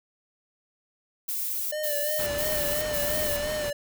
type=noise bursts; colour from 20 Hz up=violet; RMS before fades=-30 dBFS; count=4; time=1.28-3.37 s; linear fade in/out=10 ms; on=440 ms; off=110 ms
type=tone with vibrato; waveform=square; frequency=596 Hz; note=D5; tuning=25 cents sharp; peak=-29 dBFS; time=1.72-3.73 s; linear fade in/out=5 ms; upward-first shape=sine; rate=2.9 Hz; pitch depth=49 cents each way
type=noise; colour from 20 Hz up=pink; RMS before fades=-35 dBFS; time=2.18-3.71 s; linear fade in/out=20 ms
effects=none